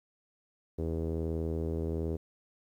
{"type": "tone with low-pass filter", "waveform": "sawtooth", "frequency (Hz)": 81.2, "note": "E2", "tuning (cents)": -26, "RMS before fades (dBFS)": -33, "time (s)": [0.78, 2.17], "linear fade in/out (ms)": 10, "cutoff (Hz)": 430, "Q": 3.3, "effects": ["11-bit"]}